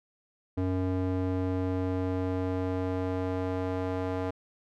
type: tone with band-pass filter sweep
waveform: square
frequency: 92.5 Hz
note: F#2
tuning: in tune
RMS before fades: -30 dBFS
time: 0.57-4.31 s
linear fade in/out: 10 ms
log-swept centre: 290 to 560 Hz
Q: 0.92
effects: none